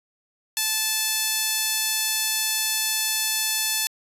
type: tone with high-pass filter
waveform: sawtooth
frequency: 874 Hz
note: A5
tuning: 12 cents flat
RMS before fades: -24 dBFS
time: 0.57-3.87 s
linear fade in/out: 0 ms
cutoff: 3800 Hz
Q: 0.57
effects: resampled to 32000 Hz